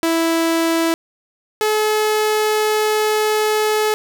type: tone pair in turn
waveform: sawtooth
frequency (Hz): 329.6 / 428.4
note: E4 / A4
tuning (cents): 0 / -46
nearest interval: perfect fourth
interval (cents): 454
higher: second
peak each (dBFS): -11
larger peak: neither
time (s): 0.03-0.94 / 1.61-3.94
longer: second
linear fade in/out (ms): 0
effects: none